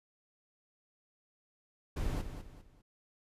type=noise with echo; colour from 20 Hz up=brown; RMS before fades=-34 dBFS; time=1.96-2.22 s; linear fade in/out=10 ms; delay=200 ms; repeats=3; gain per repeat=-9 dB; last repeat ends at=2.82 s; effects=resampled to 32000 Hz